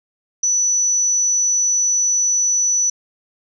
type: tone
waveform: sine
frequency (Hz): 5950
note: F#8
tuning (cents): +9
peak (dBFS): -14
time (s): 0.43-2.9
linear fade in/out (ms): 5
effects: none